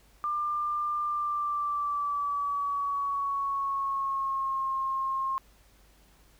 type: tone with pitch glide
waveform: sine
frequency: 1194 to 1069.9 Hz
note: D6 to C6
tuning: +28 to +38 cents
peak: -27 dBFS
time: 0.24-5.38 s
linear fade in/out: 0 ms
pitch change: -190 cents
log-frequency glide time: 1.02-4.7 s
effects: added 50 Hz sine -60 dBFS peak until 6.39 s + pink hiss -62 dBFS RMS until 6.39 s